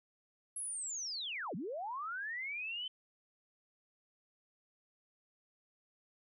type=linear two-way sweep; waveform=sine; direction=down then up; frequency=11010 to 149.9 to 3090 Hz; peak=-38 dBFS; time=0.56-2.88 s; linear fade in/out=5 ms; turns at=1.55 s; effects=none